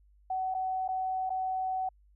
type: tone with dropouts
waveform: sine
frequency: 752 Hz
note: F#5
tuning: 28 cents sharp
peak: -29 dBFS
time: 0.3-1.89 s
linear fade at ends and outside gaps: 5 ms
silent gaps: 0.542-0.547 / 0.879-0.887 / 1.295-1.302 s
effects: added 50 Hz sine -59 dBFS peak until 2.15 s